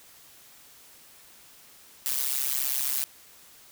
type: noise with amplitude modulation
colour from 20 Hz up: blue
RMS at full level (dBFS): -24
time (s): 2.06-3.04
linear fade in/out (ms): 0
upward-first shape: sine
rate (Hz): 135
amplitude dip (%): 100
effects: white hiss -53 dBFS RMS until 3.71 s